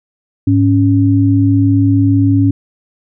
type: tone pair together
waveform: sine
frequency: 104.4 / 278 Hz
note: G#2 / C#4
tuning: +10 / +5 cents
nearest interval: octave + perfect fourth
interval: 1695 cents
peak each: -10 dBFS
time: 0.47-2.51 s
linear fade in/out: 5 ms
effects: none